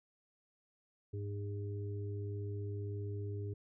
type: harmonic tone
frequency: 101.7 Hz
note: G#2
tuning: 36 cents flat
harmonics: 1 / 3 / 4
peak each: -38 / -51 / -46 dBFS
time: 1.13-3.54 s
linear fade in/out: 10 ms
effects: none